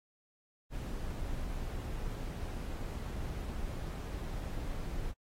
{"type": "noise", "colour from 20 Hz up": "brown", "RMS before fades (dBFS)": -38, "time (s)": [0.7, 5.14], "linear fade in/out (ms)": 50, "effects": ["AAC 48 kbps"]}